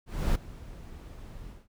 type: noise with ADSR envelope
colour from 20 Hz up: brown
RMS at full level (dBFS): -24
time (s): 0.06-1.68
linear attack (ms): 290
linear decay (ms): 12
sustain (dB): -20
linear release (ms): 190
effects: none